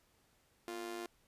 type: tone with amplitude modulation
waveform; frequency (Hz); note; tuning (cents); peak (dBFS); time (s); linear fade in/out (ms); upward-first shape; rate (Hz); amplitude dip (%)
sawtooth; 349.2; F4; 0; -34; 0.68-1.06; 0; sine; 107; 75
effects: pink hiss -72 dBFS RMS until 1.27 s + resampled to 32000 Hz